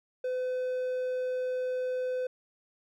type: tone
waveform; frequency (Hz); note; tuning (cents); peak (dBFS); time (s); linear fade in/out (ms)
triangle; 507; B4; +45; -27; 0.24-2.27; 5
effects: none